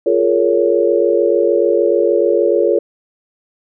sine chord, Bb minor seventh, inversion second, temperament just, 349.6 / 419.5 / 466.2 / 559.4 Hz, F4 / Ab4 / Bb4 / Db5, +2 / +17 / 0 / +16 cents, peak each -16 dBFS, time 0.06-2.79 s, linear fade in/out 5 ms, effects none

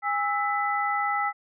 sine tone cluster, 818 / 1312 / 1996 Hz, G#5 / E6 / B6, -26 / -9 / +18 cents, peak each -27 / -27 / -30 dBFS, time 0.02-1.33 s, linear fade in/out 50 ms, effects none

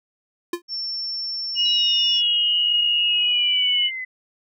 square tone with exponential decay, 346.8 Hz, F4, 12 cents flat, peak -20 dBFS, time 0.53-0.62 s, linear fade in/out 5 ms, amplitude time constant 19 ms
sine tone, 5410 Hz, E8, 44 cents sharp, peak -25 dBFS, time 0.68-2.22 s, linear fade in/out 50 ms
sine tone with pitch glide, 2878 to 2969 Hz, F#7 to F#7, -49 to +5 cents, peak -17 dBFS, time 1.55-3.91 s, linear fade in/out 50 ms, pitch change +54 cents, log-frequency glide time 3.06-3.52 s
sine exponential sweep, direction down, 3951 to 2008 Hz, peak -27 dBFS, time 1.65-4.05 s, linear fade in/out 10 ms
effects none

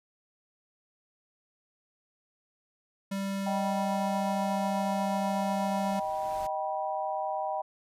square tone, 196.1 Hz, G3, 1 cent sharp, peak -31 dBFS, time 3.11-6 s, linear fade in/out 10 ms
sine chord, Eb augmented, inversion none, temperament just, 622.3 / 777.8 / 972.3 Hz, Eb5 / G5 / B5, 0 / -14 / -27 cents, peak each -34 / -32 / -36 dBFS, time 3.46-7.62 s, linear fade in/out 10 ms
pink noise with exponential growth, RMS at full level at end -45 dBFS, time 4.63-6.47 s, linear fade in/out 5 ms, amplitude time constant 400 ms
effects resampled to 32000 Hz

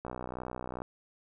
click train, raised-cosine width 1 ms, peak -24 dBFS, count 49, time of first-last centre 0.05-0.819 s, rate 62.4 Hz, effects none

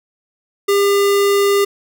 square tone, 401.3 Hz, G4, 41 cents sharp, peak -12 dBFS, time 0.68-1.65 s, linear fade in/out 10 ms, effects none

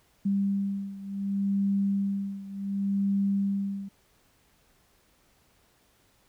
sine beating tone pair, 197.8 / 198.48 Hz, G3 / G3, +16 / +22 cents, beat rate 0.68 Hz, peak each -27 / -30 dBFS, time 0.25-3.89 s, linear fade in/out 10 ms, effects pink hiss -65 dBFS RMS until 6.28 s

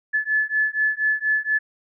sine beating tone pair, 1725 / 1729.2 Hz, A6 / A6, -35 / -31 cents, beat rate 4.2 Hz, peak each -22 dBFS, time 0.13-1.59 s, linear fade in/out 20 ms, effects none

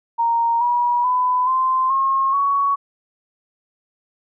sine tone with pitch steps, 930 / 965 / 1001.4 / 1039.1 / 1078.2 / 1118.8 Hz, A#5 / B5 / B5 / C6 / C#6 / C#6, -4 / -40 / +24 / -12 / -48 / +16 cents, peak -15 dBFS, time 0.18-2.76 s, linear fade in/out 20 ms, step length 430 ms, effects none

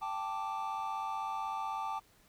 triangle chord, G suspended second, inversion none, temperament equal, 784 / 880 / 1174.7 Hz, G5 / A5 / D6, 0 / 0 / 0 cents, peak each -38 / -36 / -37 dBFS, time 0.01-2 s, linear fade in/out 20 ms, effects tanh soft clip ceiling -23 dBFS + pink hiss -65 dBFS RMS until 2.28 s

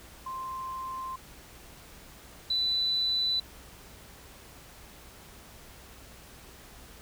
sine tone pair in turn, 1046.5 / 3985 Hz, C6 / B7, 0 / +15 cents, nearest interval octave + major seventh, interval 2315 cents, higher second, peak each -34 / -25 dBFS, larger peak second, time 0.26-1.16 / 2.5-3.4 s, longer neither, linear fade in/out 5 ms, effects added 60 Hz sine -57 dBFS peak until 7.01 s + pink hiss -51 dBFS RMS until 7.01 s

